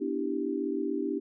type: chord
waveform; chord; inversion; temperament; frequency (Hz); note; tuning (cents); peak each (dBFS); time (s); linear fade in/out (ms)
sine; E minor seventh; second; equal; 246.9 / 293.7 / 329.6 / 392; B3 / D4 / E4 / G4; 0 / 0 / 0 / 0; -36 / -32 / -35 / -33; 0-1.2; 20
effects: none